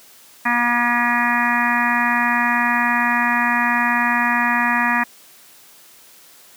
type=harmonic tone with a mistuned harmonic; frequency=239.7 Hz; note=A#3; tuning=48 cents sharp; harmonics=1 / 3 / 4 / 5 / 6 / 7 / 8 / 9 / 10; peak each=-23 / -27 / -22 / -24 / -32 / -22 / -21 / -32 / -27 dBFS; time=0.45-5.04 s; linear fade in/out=10 ms; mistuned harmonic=10; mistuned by=+28 cents; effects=white hiss -47 dBFS RMS until 6.56 s + high-pass 150 Hz 12 dB/octave